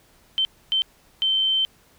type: tone bursts at uneven times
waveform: sine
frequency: 3101 Hz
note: G7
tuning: 19 cents flat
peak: -18 dBFS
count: 3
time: 0.38-0.45 / 0.72-0.82 / 1.22-1.65 s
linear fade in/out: 0 ms
effects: pink hiss -57 dBFS RMS until 1.98 s